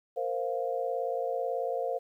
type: chord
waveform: sine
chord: Bb suspended second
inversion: none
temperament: just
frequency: 466.2 / 524.4 / 699.2 Hz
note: Bb4 / C5 / F5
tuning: 0 / +4 / +2 cents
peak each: -34 / -32 / -34 dBFS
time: 0.16-1.99 s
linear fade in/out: 20 ms
effects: 11-bit